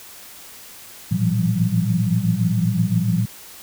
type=tone cluster; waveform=sine; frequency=110.4 / 118 / 167.2 / 173.1 / 190.8 Hz; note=A2 / A#2 / E3 / F3 / G3; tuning=+6 / +22 / +25 / -15 / -47 cents; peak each=-23 dBFS; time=1.11-3.26 s; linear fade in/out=10 ms; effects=white hiss -41 dBFS RMS until 3.62 s